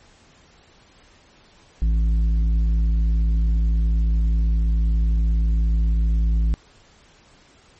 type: tone with tanh clipping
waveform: sine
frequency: 55 Hz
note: A1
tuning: in tune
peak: -17 dBFS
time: 1.82-6.54 s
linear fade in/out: 0 ms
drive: 7 dB
effects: pink hiss -53 dBFS RMS until 7.79 s + MP3 32 kbps